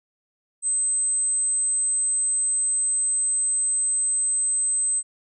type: tone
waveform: sine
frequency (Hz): 8200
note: C9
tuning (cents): -36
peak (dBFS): -20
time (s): 0.62-5.03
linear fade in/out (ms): 50
effects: none